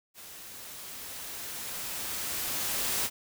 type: noise with level ramp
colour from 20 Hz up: white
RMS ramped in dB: -47 to -29 dBFS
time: 0.14-3.1 s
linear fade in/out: 50 ms
effects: none